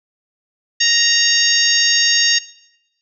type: harmonic tone with a mistuned harmonic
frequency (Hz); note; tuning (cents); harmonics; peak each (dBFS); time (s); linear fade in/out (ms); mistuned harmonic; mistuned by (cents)
932.3; A#5; 0; 2 / 3 / 4 / 5 / 6 / 7; -19 / -19 / -19 / -19 / -19 / -19; 0.8-2.39; 10; 6; -27
effects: noise-tail reverb RT60 0.9 s tail -19 dB re dry